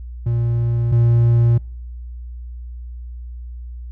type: tone pair in turn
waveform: triangle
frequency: 117.6 / 117.6 Hz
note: A#2 / A#2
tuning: +16 / +16 cents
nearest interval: unison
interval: 0 cents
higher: neither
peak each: -14 / -9 dBFS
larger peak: second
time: 0.26-0.92 / 0.92-1.58 s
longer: neither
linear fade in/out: 5 ms
effects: noise-tail reverb RT60 0.6 s tail -26 dB re dry + added 60 Hz sine -29 dBFS peak until 3.91 s